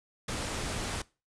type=low-pass noise; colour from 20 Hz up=pink; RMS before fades=-35 dBFS; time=0.28-1.02 s; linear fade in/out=5 ms; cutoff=10000 Hz; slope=48 dB/octave; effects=noise-tail reverb RT60 0.3 s tail -21 dB re dry